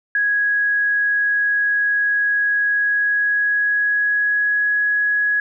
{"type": "tone with pitch glide", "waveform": "sine", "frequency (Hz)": [1661.2, 1674.7], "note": ["G#6", "G#6"], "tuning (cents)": [0, 14], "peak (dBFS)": -15, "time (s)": [0.15, 5.4], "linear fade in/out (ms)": 2, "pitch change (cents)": 14, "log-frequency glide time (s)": [2.68, 4.72], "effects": []}